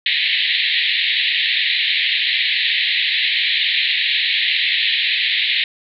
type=band-pass noise; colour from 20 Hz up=white; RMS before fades=-18 dBFS; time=0.06-5.64 s; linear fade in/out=2 ms; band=1800 to 4100 Hz; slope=96 dB/octave; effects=none